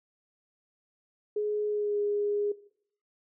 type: tone with pitch glide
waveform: sine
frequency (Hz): 419.8 to 411.9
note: G#4 to G#4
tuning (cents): +19 to -14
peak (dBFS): -26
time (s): 1.36-2.52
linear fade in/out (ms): 5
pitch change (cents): -33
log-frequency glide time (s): 1.68-1.98
effects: noise-tail reverb RT60 0.6 s tail -17 dB re dry